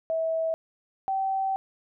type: tone pair in turn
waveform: sine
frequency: 649 / 771.8 Hz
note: E5 / G5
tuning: -27 / -27 cents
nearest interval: minor third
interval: 300 cents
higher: second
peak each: -24 dBFS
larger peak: neither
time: 0.1-0.54 / 1.08-1.56 s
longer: second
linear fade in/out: 0 ms
effects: none